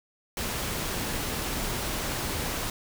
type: noise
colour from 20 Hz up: pink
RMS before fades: -31 dBFS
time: 0.37-2.7 s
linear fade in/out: 2 ms
effects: none